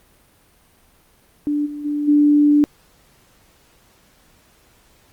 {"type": "tone with level steps", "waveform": "sine", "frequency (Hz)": 293.7, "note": "D4", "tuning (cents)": 0, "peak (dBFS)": [-17, -27, -19, -10], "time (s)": [1.47, 2.64], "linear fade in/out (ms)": 0, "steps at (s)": [1.65, 1.84, 2.07], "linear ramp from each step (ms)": 20, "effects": ["pink hiss -55 dBFS RMS until 5.12 s", "Opus 32 kbps"]}